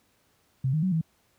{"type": "tone with pitch steps", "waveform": "sine", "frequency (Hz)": [132, 155.9, 186.9, 161.7], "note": ["C3", "D#3", "F#3", "E3"], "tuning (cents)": [16, 4, 18, -33], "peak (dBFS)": -22, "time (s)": [0.64, 1.012], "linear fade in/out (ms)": 5, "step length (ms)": 93, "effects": ["pink hiss -67 dBFS RMS until 1.38 s", "high-pass 60 Hz 12 dB/octave"]}